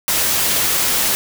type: noise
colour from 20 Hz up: white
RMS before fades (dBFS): -17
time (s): 0.08-1.15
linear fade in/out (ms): 0
effects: none